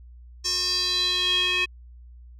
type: tone with band-pass filter sweep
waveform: square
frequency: 362.8 Hz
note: F#4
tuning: 34 cents flat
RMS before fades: -24 dBFS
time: 0.44-1.66 s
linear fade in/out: 20 ms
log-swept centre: 5700 to 2700 Hz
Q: 6.7
effects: added 60 Hz sine -43 dBFS peak until 2.39 s